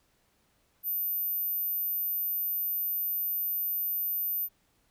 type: tone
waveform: sine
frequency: 13860 Hz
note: A9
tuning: 27 cents flat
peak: -28 dBFS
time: 0.83-4.49 s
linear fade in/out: 50 ms
effects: pink hiss -70 dBFS RMS until 4.9 s